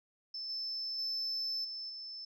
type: tone with level steps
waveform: sine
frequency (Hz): 5274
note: E8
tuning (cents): 0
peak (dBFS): -38 / -35 / -32 / -39 / -42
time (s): 0.34-2.25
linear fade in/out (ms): 5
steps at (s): 0.49 / 0.98 / 1.64 / 1.89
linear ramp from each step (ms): 10
effects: tanh soft clip ceiling -31 dBFS